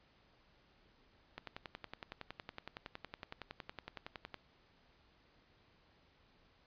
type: click train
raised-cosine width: 0.3 ms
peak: -28 dBFS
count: 33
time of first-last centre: 1.38-4.343 s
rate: 10.8 Hz
effects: pink hiss -69 dBFS RMS until 6.66 s + resampled to 11025 Hz